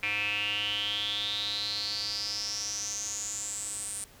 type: tone with band-pass filter sweep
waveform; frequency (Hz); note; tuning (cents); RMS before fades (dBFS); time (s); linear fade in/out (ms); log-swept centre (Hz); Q
square; 103.3; G#2; -9; -33; 0.03-4.04; 0; 2400 to 9000; 9.9
effects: pink hiss -55 dBFS RMS until 4.2 s